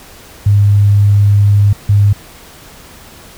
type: tone pair in turn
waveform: sine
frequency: 101.8 / 101.8 Hz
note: G#2 / G#2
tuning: -34 / -34 cents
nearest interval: unison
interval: 0 cents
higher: neither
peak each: -5 dBFS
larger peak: neither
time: 0.46-1.73 / 1.89-2.13 s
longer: first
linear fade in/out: 5 ms
effects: pink hiss -37 dBFS RMS until 3.37 s